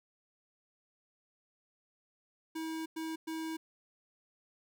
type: tone bursts at uneven times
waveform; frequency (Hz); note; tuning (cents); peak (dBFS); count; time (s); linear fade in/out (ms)
square; 321.2; E4; -45; -37; 3; 2.55-2.86 / 2.96-3.16 / 3.27-3.57; 10
effects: none